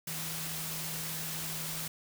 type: tone in noise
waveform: sine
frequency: 159.9 Hz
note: D#3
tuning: 48 cents sharp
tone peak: -43 dBFS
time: 0.07-1.88 s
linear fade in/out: 5 ms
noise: white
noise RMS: -38 dBFS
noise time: 0.07-1.88 s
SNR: -8 dB
effects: none